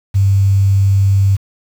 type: tone with quantisation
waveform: sine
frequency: 98.1 Hz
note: G2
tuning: 2 cents sharp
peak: -8 dBFS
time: 0.14-1.37 s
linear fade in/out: 20 ms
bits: 6
effects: none